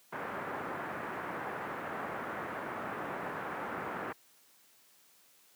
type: low-pass noise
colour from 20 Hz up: white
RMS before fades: -39 dBFS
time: 0.12-4.13 s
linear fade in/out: 10 ms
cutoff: 1600 Hz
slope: 24 dB/octave
effects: white hiss -64 dBFS RMS until 5.55 s + high-pass 150 Hz 12 dB/octave